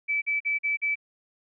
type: tone bursts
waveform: sine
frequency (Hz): 2308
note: D7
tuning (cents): -31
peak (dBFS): -23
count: 5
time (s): 0.08-0.956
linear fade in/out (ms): 20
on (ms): 140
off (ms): 44
effects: none